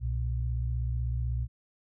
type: tone pair together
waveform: sine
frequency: 63.14 / 119.2 Hz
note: B1 / A#2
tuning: +39 / +39 cents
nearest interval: major seventh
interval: 1100 cents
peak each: -29 / -32 dBFS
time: 0-1.48 s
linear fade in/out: 50 ms
effects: none